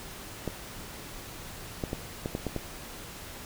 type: clicks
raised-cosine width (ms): 2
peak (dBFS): -17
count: 7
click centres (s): 0.477 / 1.838 / 1.931 / 2.259 / 2.351 / 2.467 / 2.563
effects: pink hiss -43 dBFS RMS until 3.45 s